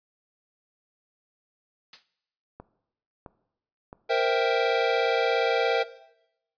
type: noise with exponential decay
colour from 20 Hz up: blue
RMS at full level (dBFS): -34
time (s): 1.93-2.08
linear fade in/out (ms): 2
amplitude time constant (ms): 31
type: clicks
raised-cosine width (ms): 1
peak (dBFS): -27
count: 3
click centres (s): 2.6 / 3.262 / 3.929
type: chord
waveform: square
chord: C dominant seventh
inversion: third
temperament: equal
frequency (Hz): 466.2 / 523.3 / 659.3 / 784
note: Bb4 / C5 / E5 / G5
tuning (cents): 0 / 0 / 0 / 0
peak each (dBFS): -26 / -29 / -28 / -29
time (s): 4.09-5.84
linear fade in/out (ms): 20
effects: noise-tail reverb RT60 0.8 s tail -17 dB re dry + resampled to 11025 Hz